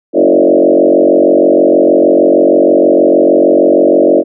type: tone with frequency modulation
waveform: sine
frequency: 453 Hz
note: A#4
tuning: 50 cents flat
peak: -4 dBFS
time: 0.13-4.24 s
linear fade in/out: 50 ms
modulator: 46.4 Hz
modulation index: 3.7
effects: none